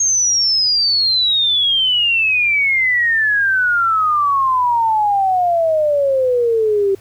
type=exponential sweep; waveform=sine; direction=down; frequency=6510 to 385.3 Hz; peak=-12 dBFS; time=0-6.95 s; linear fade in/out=5 ms; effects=added 102 Hz sine -45 dBFS peak until 7 s + pink hiss -49 dBFS RMS until 7 s